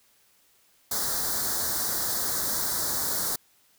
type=band-stop noise; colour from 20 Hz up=white; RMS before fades=-28 dBFS; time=0.91-3.36 s; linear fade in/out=5 ms; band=1800 to 3900 Hz; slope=48 dB/octave; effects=white hiss -63 dBFS RMS until 3.78 s